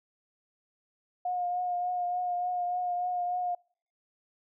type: tone with vibrato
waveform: sine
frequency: 716 Hz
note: F5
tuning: 43 cents sharp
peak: -28 dBFS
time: 1.25-3.55 s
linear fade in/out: 5 ms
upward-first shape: triangle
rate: 3.4 Hz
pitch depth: 24 cents each way
effects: noise-tail reverb RT60 0.5 s tail -26 dB re dry